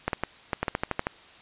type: clicks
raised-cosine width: 0.5 ms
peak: -10 dBFS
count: 11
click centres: 0.08 / 0.132 / 0.236 / 0.532 / 0.63 / 0.682 / 0.751 / 0.835 / 0.913 / 0.994 / 1.069 s
effects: white hiss -51 dBFS RMS until 1.41 s + resampled to 8000 Hz